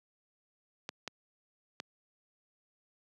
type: clicks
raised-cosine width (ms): 0.2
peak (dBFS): -20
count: 3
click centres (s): 0.891 / 1.077 / 1.801
effects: high-pass 150 Hz 12 dB/octave